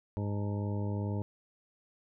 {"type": "harmonic tone with a mistuned harmonic", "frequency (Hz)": 102.3, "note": "G#2", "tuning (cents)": -26, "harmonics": [1, 2, 3, 4, 5, 6, 8, 9], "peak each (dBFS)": [-32, -38, -42, -44, -46, -48, -50, -51], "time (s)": [0.17, 1.22], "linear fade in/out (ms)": 0, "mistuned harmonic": 8, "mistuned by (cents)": 79, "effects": []}